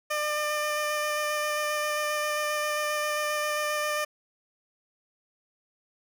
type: tone with vibrato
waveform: 15% pulse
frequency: 600 Hz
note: D5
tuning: 37 cents sharp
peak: -20 dBFS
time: 0.1-4.05 s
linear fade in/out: 10 ms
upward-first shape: square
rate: 7.5 Hz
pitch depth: 8 cents each way
effects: none